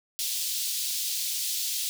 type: high-pass noise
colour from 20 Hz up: pink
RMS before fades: -30 dBFS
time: 0.19-1.89 s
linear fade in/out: 0 ms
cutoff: 3500 Hz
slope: 24 dB/octave
effects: none

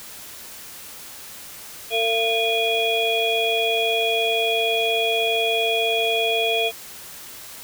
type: tone cluster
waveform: sine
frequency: 452.1 / 682 / 2456 / 3336 Hz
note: A4 / F5 / D#7 / G#7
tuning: +47 / -41 / -23 / +7 cents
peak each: -24 dBFS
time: 1.9-6.72 s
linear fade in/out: 50 ms
effects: white hiss -39 dBFS RMS until 7.63 s

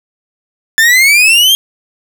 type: exponential sweep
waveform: 40% pulse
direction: up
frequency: 1753 to 3247 Hz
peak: -4 dBFS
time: 0.78-1.55 s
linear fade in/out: 0 ms
effects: none

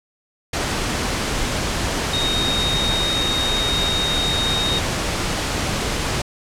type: tone in noise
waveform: sine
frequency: 3729 Hz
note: A#7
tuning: in tune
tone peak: -20 dBFS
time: 2.13-4.79 s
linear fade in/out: 5 ms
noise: pink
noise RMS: -22 dBFS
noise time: 0.53-6.22 s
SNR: -1 dB
effects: low-pass 8000 Hz 12 dB/octave

